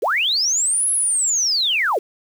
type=linear two-way sweep; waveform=sine; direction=up then down; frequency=317.2 to 11000 to 317.2 Hz; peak=-16 dBFS; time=0.02-1.99 s; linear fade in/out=10 ms; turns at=0.91 s; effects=7-bit